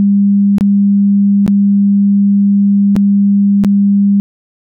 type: tone with dropouts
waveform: sine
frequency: 200.5 Hz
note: G3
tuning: 39 cents sharp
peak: -6 dBFS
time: 0-4.2 s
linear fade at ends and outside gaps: 0 ms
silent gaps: 0.583-0.609 / 1.464-1.478 / 2.955-2.964 / 3.638-3.647 s
effects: none